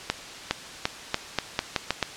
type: accelerating click train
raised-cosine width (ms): 0.2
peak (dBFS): -5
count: 9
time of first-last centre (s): 0.1-2.027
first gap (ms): 410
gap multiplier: 0.84
effects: white hiss -40 dBFS RMS until 2.16 s + low-pass 6000 Hz 12 dB/octave